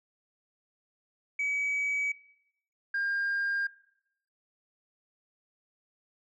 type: tone pair in turn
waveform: sine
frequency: 2276 / 1606.2 Hz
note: C#7 / G6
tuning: +45 / +42 cents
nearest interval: tritone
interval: 603 cents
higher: first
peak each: -26 dBFS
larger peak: neither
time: 1.39-2.12 / 2.94-3.67 s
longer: neither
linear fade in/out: 5 ms
effects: noise-tail reverb RT60 0.7 s tail -17 dB re dry + tanh soft clip ceiling -25 dBFS